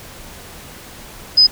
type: tone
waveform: sine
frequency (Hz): 5020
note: D#8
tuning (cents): +15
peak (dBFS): -6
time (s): 1.37-1.47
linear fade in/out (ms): 10
effects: pink hiss -37 dBFS RMS until 1.51 s